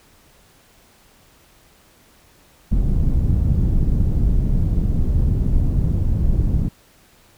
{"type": "low-pass noise", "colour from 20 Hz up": "pink", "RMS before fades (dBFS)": -17, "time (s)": [2.71, 6.69], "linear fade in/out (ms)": 10, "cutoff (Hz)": 150, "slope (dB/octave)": 12, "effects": ["pink hiss -53 dBFS RMS until 7.37 s"]}